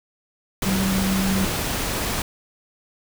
sine tone in noise, 191.7 Hz, G3, 38 cents flat, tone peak -20 dBFS, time 0.66-1.45 s, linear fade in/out 2 ms, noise pink, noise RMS -25 dBFS, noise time 0.62-2.22 s, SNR +2 dB, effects none

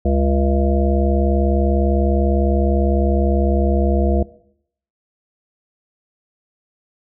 harmonic tone with a mistuned harmonic, 69 Hz, C#2, 7 cents flat, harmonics 1 / 3 / 5 / 7 / 9 / 10, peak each -16 / -21 / -23 / -24 / -26 / -26 dBFS, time 0.05-4.23 s, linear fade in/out 5 ms, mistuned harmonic 10, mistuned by -23 cents, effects noise-tail reverb RT60 0.7 s tail -19 dB re dry

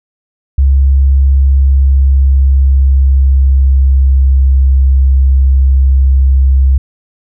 sine tone with pitch glide, 67.9 to 66.58 Hz, C#2 to C2, -35 to +31 cents, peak -4 dBFS, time 0.58-6.78 s, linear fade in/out 5 ms, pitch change -34 cents, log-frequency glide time 1.36-4.52 s, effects none

